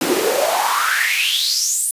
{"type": "noise with high-pass filter sweep", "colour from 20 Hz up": "pink", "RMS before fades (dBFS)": -18, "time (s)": [0.01, 1.91], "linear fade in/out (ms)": 2, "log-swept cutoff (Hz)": [270, 9700], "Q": 6.9, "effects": ["resampled to 32000 Hz"]}